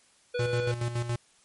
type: harmonic tone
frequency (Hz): 489.2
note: B4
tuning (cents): -16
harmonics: 1 / 3 / 5 / 7 / 9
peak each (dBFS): -28 / -38 / -42 / -45 / -47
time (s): 0.34-0.72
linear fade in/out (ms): 10
type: tone with tremolo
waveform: square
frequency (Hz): 119.2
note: A#2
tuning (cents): +39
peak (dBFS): -27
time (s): 0.39-1.16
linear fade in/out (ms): 5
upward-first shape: square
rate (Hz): 7.1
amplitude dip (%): 60
effects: white hiss -62 dBFS RMS until 1.44 s + MP3 48 kbps